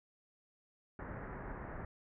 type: low-pass noise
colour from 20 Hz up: pink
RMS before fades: -45 dBFS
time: 0.99-1.85 s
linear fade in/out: 2 ms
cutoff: 1900 Hz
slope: 48 dB/octave
effects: none